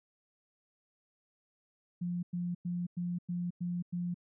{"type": "tone bursts", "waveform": "sine", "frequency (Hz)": 175.7, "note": "F3", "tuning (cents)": 11, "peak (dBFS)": -32, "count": 7, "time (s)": [2.01, 4.144], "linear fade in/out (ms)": 10, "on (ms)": 220, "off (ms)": 99, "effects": []}